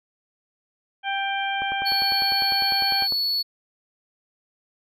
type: harmonic tone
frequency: 788 Hz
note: G5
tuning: 9 cents sharp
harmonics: 1 / 2 / 3 / 4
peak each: -26 / -29 / -31 / -32 dBFS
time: 1.03-3.08 s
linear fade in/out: 50 ms
type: click train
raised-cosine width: 1 ms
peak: -21 dBFS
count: 16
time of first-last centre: 1.62-3.123 s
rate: 9.98 Hz
type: tone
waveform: triangle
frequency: 4413 Hz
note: C#8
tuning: 9 cents flat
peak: -20 dBFS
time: 1.85-3.43 s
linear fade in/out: 20 ms
effects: none